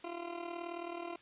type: tone with amplitude modulation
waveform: 20% pulse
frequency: 343.5 Hz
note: F4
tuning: 29 cents flat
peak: -32 dBFS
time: 0.04-1.16 s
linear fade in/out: 5 ms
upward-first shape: sine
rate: 38.7 Hz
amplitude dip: 70%
effects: white hiss -60 dBFS RMS until 1.21 s + resampled to 8000 Hz